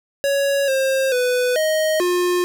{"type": "tone with pitch steps", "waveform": "square", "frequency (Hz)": [558, 533, 497.2, 626, 356.5], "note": ["C#5", "C5", "B4", "D#5", "F4"], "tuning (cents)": [11, 32, 12, 10, 36], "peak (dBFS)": -17, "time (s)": [0.24, 2.44], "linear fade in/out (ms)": 0, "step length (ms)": 440, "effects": []}